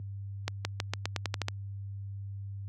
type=accelerating click train; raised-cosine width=0.2 ms; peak=-13 dBFS; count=10; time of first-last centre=0.48-1.484 s; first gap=170 ms; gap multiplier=0.89; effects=added 99 Hz sine -29 dBFS peak until 2.68 s + high-pass 150 Hz 12 dB/octave